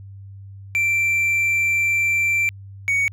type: tone pair in turn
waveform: triangle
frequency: 2349 / 2237 Hz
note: D7 / C#7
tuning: 0 / +15 cents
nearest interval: minor second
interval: 85 cents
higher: first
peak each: -15 dBFS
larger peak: neither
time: 0.75-2.49 / 2.88-3.08 s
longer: first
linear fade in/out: 0 ms
effects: added 98 Hz sine -36 dBFS peak until 3.12 s